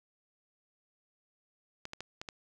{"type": "clicks", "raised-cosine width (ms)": 0.2, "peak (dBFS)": -23, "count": 5, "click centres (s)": [1.854, 1.934, 2.006, 2.215, 2.288], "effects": []}